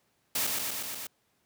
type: noise with echo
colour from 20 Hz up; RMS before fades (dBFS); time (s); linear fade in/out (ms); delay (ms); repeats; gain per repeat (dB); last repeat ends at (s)
white; -29; 0.35-0.47; 5; 120; 5; -2; 1.07
effects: pink hiss -72 dBFS RMS until 1.45 s + high-pass 100 Hz 12 dB/octave